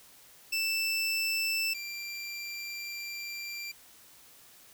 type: tone pair in turn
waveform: 25% pulse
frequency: 2655 / 2365 Hz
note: E7 / D7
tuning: +12 / +12 cents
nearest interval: major second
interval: 200 cents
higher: first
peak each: -24 / -33 dBFS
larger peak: first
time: 0.52-1.74 / 1.74-3.72 s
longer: second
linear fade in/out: 10 ms
effects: white hiss -56 dBFS RMS until 4.73 s